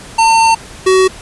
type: tone pair in turn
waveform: square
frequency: 903 / 376 Hz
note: A5 / F#4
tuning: +45 / +28 cents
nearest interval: octave + minor third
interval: 1517 cents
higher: first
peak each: -7 dBFS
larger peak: neither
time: 0.18-0.55 / 0.86-1.08 s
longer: first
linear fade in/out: 10 ms
effects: pink hiss -33 dBFS RMS until 1.21 s + resampled to 24000 Hz